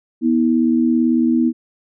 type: tone pair together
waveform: sine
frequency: 243.6 / 321.7 Hz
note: B3 / E4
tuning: -24 / -42 cents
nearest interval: perfect fourth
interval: 482 cents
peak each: -14 / -17 dBFS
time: 0.21-1.53 s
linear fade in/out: 50 ms
effects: none